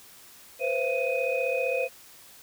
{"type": "tone cluster", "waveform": "sine", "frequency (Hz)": [490.7, 526, 674, 2501], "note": ["B4", "C5", "E5", "D#7"], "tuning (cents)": [-11, 9, 38, 8], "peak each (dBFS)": [-30, -27, -33, -30], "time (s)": [0.59, 1.89], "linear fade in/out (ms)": 50, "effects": ["tanh soft clip ceiling -15 dBFS", "white hiss -51 dBFS RMS until 2.42 s"]}